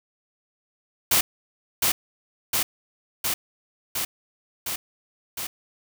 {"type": "noise with echo", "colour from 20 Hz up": "white", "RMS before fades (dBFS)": -19, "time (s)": [1.11, 1.21], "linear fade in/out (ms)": 5, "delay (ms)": 710, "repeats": 6, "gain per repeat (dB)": -2, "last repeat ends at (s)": 5.47, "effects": []}